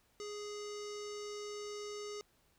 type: tone with low-pass filter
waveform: square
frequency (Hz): 415.3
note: G#4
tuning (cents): 0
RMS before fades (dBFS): -44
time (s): 0.2-2.21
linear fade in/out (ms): 0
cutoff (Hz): 6000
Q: 4
effects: pink hiss -72 dBFS RMS until 2.58 s